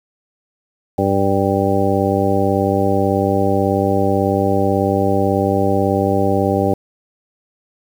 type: harmonic tone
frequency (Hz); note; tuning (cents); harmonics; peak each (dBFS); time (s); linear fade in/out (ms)
98.2; G2; +4; 1 / 2 / 3 / 4 / 5 / 6 / 8; -21 / -21 / -21 / -21 / -21 / -21 / -21; 0.98-6.74; 5
effects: 7-bit